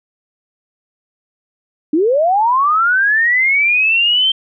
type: linear sweep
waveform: sine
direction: up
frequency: 286.3 to 3147 Hz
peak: -10 dBFS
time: 1.93-4.32 s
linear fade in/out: 5 ms
effects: none